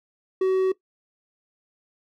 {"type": "tone", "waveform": "triangle", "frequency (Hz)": 377.2, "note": "F#4", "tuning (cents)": 33, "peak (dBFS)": -16, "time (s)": [0.41, 0.72], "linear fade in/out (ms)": 5, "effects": ["noise-tail reverb RT60 0.1 s tail -18 dB re dry"]}